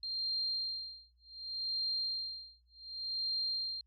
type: tone with tremolo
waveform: sine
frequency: 4186 Hz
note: C8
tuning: in tune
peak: -32 dBFS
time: 0.03-3.81 s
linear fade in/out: 2 ms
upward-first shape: sine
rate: 0.67 Hz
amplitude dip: 100%
effects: added 60 Hz sine -67 dBFS peak until 3.86 s